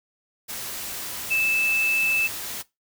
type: tone in noise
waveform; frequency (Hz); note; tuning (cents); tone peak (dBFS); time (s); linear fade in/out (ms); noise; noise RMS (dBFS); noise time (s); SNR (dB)
sine; 2629; E7; -5; -19; 1.3-2.28; 20; white; -33; 0.48-2.63; +11
effects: noise-tail reverb RT60 0.2 s tail -20 dB re dry